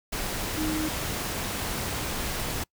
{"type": "tone in noise", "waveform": "sine", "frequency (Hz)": 311.1, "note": "D#4", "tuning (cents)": 0, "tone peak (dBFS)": -27, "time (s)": [0.57, 0.89], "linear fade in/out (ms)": 10, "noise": "pink", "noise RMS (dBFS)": -31, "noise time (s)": [0.12, 2.64], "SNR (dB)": 1, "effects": ["noise-tail reverb RT60 0.1 s tail -25 dB re dry"]}